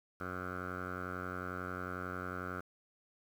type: tone with low-pass filter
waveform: 10% pulse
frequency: 91.1 Hz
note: F#2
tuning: 26 cents flat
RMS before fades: -41 dBFS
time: 0.2-2.61 s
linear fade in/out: 10 ms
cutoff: 1400 Hz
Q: 5.8
effects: 10-bit